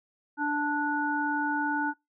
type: harmonic tone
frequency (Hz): 293.7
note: D4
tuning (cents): 0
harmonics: 1 / 3 / 5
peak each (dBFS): -30 / -30 / -30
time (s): 0.37-1.94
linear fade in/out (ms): 50
effects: noise-tail reverb RT60 0.2 s tail -24 dB re dry